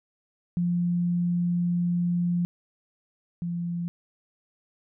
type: tone pair in turn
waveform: sine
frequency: 174.61 / 172.31 Hz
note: F3 / F3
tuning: 0 / -23 cents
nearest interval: unison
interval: 23 cents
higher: first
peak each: -22 / -27 dBFS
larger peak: first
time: 0.57-2.45 / 3.42-3.88 s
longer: first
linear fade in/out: 0 ms
effects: none